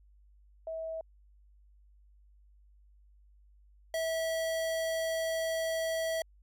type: tone pair in turn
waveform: sine / square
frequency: 647 / 650.7 Hz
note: E5 / E5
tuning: -32 / -23 cents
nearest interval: unison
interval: 9 cents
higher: second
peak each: -35 / -31 dBFS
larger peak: second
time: 0.67-1.01 / 3.94-6.22 s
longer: second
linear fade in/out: 2 ms
effects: added 50 Hz sine -58 dBFS peak until 6.42 s